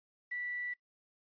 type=tone with quantisation; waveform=sine; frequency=1961 Hz; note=B6; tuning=13 cents flat; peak=-36 dBFS; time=0.31-0.74 s; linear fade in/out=10 ms; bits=10; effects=noise-tail reverb RT60 0.1 s tail -21 dB re dry + resampled to 11025 Hz